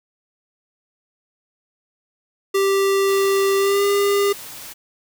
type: tone with pitch glide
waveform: square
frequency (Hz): 392 to 402.6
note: G4 to G4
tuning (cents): 0 to +46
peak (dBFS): -16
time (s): 2.54-4.33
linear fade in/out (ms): 10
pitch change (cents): +46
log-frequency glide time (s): 3.57-3.84
type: noise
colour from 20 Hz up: white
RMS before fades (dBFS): -36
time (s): 3.07-4.74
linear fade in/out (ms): 20
effects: none